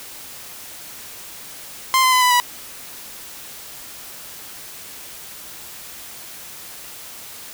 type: tone with pitch steps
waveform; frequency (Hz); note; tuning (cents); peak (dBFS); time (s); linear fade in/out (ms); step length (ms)
sawtooth; 1046.5 / 1029.1 / 1012 / 995.2 / 978.7; C6 / C6 / B5 / B5 / B5; 0 / -29 / +42 / +13 / -16; -9; 1.94-2.4; 0; 92
effects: white hiss -37 dBFS RMS until 7.53 s